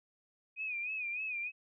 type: tone with vibrato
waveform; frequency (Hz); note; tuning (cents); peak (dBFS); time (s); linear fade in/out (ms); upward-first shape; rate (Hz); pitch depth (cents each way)
sine; 2479; D#7; -7; -35; 0.56-1.52; 50; sine; 3.3; 87
effects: none